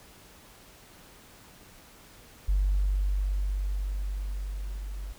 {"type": "tone with level ramp", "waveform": "sine", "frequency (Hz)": 48.39, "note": "G1", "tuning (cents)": -22, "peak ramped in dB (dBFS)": [-20, -34], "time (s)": [2.48, 5.13], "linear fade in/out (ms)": 10, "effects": ["tanh soft clip ceiling -17 dBFS", "pink hiss -53 dBFS RMS until 5.18 s"]}